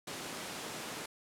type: high-pass noise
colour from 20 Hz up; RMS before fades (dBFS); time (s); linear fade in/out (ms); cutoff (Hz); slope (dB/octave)
pink; -42; 0.07-1.06; 5; 210; 12
effects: low-pass 11000 Hz 12 dB/octave